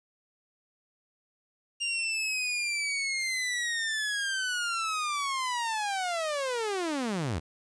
sawtooth linear sweep, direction down, 2806 to 68.6 Hz, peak -25 dBFS, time 1.8-7.4 s, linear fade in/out 20 ms, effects resampled to 22050 Hz + 10-bit

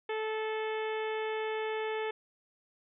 harmonic tone, 436.3 Hz, A4, 15 cents flat, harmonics 1 / 2 / 3 / 4 / 5 / 6 / 7 / 8, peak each -33 / -39 / -46 / -43 / -44 / -48 / -50 / -52 dBFS, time 0.09-2.11 s, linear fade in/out 5 ms, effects none

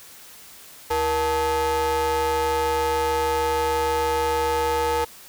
square ring-modulated tone, 200.9 Hz, G3, 43 cents sharp, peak -18 dBFS, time 0.9-5.05 s, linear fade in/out 10 ms, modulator 676 Hz, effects white hiss -45 dBFS RMS until 5.28 s

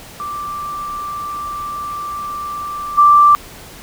sine tone with level steps, 1174.7 Hz, D6, in tune, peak -22 / -5 dBFS, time 0.2-3.35 s, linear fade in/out 0 ms, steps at 2.97 s, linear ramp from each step 20 ms, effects pink hiss -37 dBFS RMS until 3.82 s

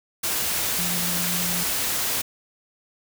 sine tone in noise, 174.61 Hz, F3, in tune, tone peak -30 dBFS, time 0.78-1.64 s, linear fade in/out 10 ms, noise white, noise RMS -25 dBFS, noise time 0.23-2.22 s, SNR -8 dB, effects none

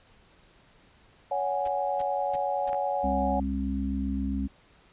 sine chord, C# suspended fourth, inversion none, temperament equal with one note detuned, 561.5 / 740 / 830.6 Hz, C#5 / F#5 / G#5, +22 / 0 / 0 cents, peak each -30 dBFS, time 1.31-3.4 s, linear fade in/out 5 ms
pink noise bursts, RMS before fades -44 dBFS, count 4, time 1.65-2.7 s, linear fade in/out 5 ms, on 30 ms, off 310 ms
clicks, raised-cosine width 0.5 ms, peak -25 / -32 dBFS, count 2, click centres 2.731 / 2.746 s
harmonic tone, 67.4 Hz, C#2, 48 cents flat, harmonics 1 / 3 / 4, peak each -31 / -31 / -31 dBFS, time 3.03-4.48 s, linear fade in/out 20 ms
effects pink hiss -59 dBFS RMS until 4.92 s + resampled to 8000 Hz

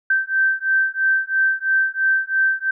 sine beating tone pair, 1555 / 1558 Hz, G6 / G6, -14 / -11 cents, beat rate 3 Hz, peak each -19 dBFS, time 0.1-2.71 s, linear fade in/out 5 ms, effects none

